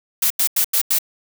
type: noise bursts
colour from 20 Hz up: blue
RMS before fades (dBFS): -17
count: 5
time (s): 0.22-0.987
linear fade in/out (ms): 5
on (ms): 83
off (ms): 88
effects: none